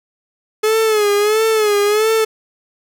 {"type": "tone with vibrato", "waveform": "45% pulse", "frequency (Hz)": 426, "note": "G#4", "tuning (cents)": 44, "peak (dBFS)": -12, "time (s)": [0.63, 2.25], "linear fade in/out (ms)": 10, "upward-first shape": "sine", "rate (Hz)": 1.5, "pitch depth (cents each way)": 78, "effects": []}